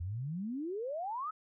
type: exponential sweep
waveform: sine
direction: up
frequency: 81.2 to 1318.5 Hz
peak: -35 dBFS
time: 0-1.31 s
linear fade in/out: 10 ms
effects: none